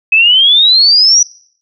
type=exponential sweep; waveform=sine; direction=up; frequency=2544 to 5920 Hz; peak=-4 dBFS; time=0.12-1.23 s; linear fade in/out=5 ms; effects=noise-tail reverb RT60 0.6 s tail -23 dB re dry